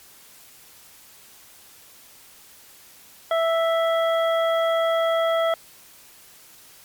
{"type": "harmonic tone", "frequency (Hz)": 659.3, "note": "E5", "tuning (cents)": 0, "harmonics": [1, 2, 3, 5], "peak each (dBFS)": [-19, -26, -32, -33], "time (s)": [3.31, 5.54], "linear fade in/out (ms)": 2, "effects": ["white hiss -49 dBFS RMS until 6.84 s", "MP3 96 kbps"]}